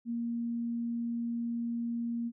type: tone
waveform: sine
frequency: 234.5 Hz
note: A#3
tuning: 11 cents sharp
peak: -31 dBFS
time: 0.05-2.32 s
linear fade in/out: 50 ms
effects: none